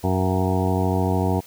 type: harmonic tone with a mistuned harmonic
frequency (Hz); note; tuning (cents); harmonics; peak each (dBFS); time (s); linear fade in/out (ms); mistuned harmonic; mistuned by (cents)
93.3; F#2; +15; 1 / 2 / 3 / 4 / 5 / 7 / 8 / 9 / 10; -22 / -25 / -27 / -28 / -29 / -30 / -31 / -32 / -32; 0.03-1.41; 20; 7; +29
effects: white hiss -47 dBFS RMS until 1.46 s